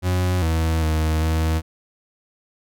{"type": "tone with pitch steps", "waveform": "40% pulse", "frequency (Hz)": [90.9, 81, 78.7, 80], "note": ["F#2", "E2", "D#2", "D#2"], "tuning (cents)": [-30, -30, 20, 49], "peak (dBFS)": -17, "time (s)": [0.02, 1.62], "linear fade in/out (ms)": 50, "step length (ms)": 400, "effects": []}